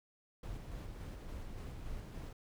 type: noise with tremolo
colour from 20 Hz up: brown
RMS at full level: -44 dBFS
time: 0.43-2.33 s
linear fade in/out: 5 ms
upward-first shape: square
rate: 3.5 Hz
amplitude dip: 25%
effects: none